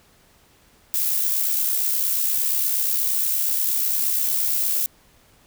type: noise with amplitude modulation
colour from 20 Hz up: violet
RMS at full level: -20 dBFS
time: 0.94-4.86 s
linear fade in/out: 0 ms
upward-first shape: sine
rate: 68.5 Hz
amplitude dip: 40%
effects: pink hiss -56 dBFS RMS until 5.46 s